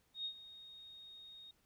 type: tone with ADSR envelope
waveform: sine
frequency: 3724 Hz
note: A#7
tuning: 2 cents flat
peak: -37 dBFS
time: 0.14-1.51 s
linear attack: 110 ms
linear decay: 80 ms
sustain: -15 dB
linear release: 3 ms
effects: pink hiss -75 dBFS RMS until 1.65 s